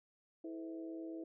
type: harmonic tone with a mistuned harmonic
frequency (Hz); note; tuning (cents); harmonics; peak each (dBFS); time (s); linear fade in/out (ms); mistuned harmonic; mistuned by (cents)
108.6; A2; -22; 3 / 4 / 5 / 6; -43 / -54 / -53 / -55; 0.44-1.24; 5; 5; -110
effects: none